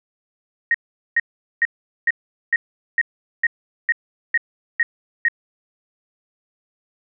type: tone bursts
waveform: sine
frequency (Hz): 1870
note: A#6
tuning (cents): +5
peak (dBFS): -13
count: 11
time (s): 0.71-5.284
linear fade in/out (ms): 2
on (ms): 34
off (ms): 420
effects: none